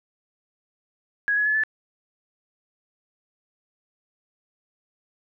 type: tone with pitch steps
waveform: sine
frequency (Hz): 1661.2 / 1688.3 / 1715.8 / 1743.8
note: G#6 / G#6 / A6 / A6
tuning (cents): 0 / +28 / -44 / -16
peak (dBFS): -19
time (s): 1.28-1.636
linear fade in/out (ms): 0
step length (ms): 89
effects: none